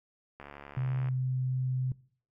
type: click train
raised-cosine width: 0.5 ms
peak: -30 dBFS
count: 50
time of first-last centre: 0.4-1.086 s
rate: 71.4 Hz
type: tone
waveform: sine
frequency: 128.8 Hz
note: C3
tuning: 27 cents flat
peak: -28 dBFS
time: 0.77-1.92 s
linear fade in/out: 2 ms
effects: noise-tail reverb RT60 0.5 s tail -21 dB re dry